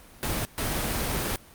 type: noise bursts at uneven times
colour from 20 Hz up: pink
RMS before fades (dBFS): -28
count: 2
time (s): 0.23-0.45 / 0.58-1.36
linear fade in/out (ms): 0
effects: pink hiss -51 dBFS RMS until 1.54 s + Opus 32 kbps